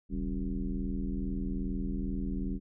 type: tone with frequency modulation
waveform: sine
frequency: 113.1 Hz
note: A2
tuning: 48 cents sharp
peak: -30 dBFS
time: 0.09-2.6 s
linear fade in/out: 50 ms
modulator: 82.4 Hz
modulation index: 2.2
effects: none